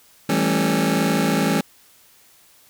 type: chord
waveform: sawtooth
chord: A dominant seventh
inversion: second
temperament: just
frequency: 165 / 198 / 220 / 275 Hz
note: E3 / G3 / A3 / C#4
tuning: +2 / +18 / 0 / -14 cents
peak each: -19 dBFS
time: 0.29-1.61 s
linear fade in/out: 5 ms
effects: white hiss -53 dBFS RMS until 2.69 s